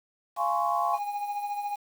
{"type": "chord", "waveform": "sine", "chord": "Db major seventh", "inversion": "first", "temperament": "just", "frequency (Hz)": [693, 831.5, 1039.4, 1108.7], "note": ["F5", "Ab5", "C6", "Db6"], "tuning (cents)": [-14, 2, -12, 0], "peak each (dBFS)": [-29, -29, -31, -29], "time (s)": [0.36, 0.99], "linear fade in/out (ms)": 50}
{"type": "tone with tremolo", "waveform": "triangle", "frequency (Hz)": 820, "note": "G#5", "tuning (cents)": -22, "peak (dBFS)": -25, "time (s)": [0.93, 1.76], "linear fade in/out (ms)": 10, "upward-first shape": "triangle", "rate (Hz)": 14, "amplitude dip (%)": 60}
{"effects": ["8-bit"]}